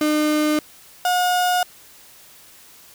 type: tone pair in turn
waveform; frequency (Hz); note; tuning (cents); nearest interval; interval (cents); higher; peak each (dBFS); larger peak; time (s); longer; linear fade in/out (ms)
35% pulse; 303.1 / 720.9; D#4 / F#5; -45 / -45; octave + minor third; 1500; second; -15; neither; 0.01-0.59 / 1.05-1.63; neither; 2
effects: white hiss -47 dBFS RMS until 2.94 s